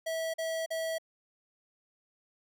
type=tone bursts; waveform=square; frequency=650 Hz; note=E5; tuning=24 cents flat; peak=-32 dBFS; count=3; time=0.06-0.984 s; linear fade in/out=10 ms; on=280 ms; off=42 ms; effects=none